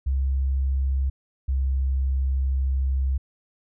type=tone pair in turn; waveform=sine; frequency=67 / 66.5 Hz; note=C2 / C2; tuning=+42 / +29 cents; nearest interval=unison; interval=13 cents; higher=first; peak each=-20 dBFS; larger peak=neither; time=0.06-1.1 / 1.48-3.18 s; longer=second; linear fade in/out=10 ms; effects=none